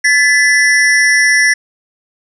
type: ring-modulated tone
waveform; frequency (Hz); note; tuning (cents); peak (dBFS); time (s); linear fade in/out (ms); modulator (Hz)
square; 1864.7; A#6; 0; -5; 0.04-1.54; 10; 132
effects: resampled to 22050 Hz + 7-bit